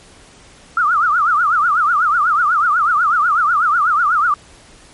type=tone with vibrato; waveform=sine; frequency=1300 Hz; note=E6; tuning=24 cents flat; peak=-11 dBFS; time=0.77-4.34 s; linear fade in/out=2 ms; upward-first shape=triangle; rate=8.1 Hz; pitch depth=230 cents each way; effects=pink hiss -44 dBFS RMS until 4.93 s + MP3 48 kbps